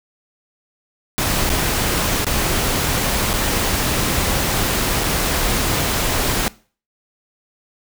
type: noise with dropouts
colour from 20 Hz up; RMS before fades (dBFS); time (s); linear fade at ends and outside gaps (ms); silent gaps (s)
pink; -19; 1.18-6.48; 0; 1.493-1.5 / 2.245-2.267 / 3.332-3.338 / 5.036-5.04
effects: noise-tail reverb RT60 0.4 s tail -21 dB re dry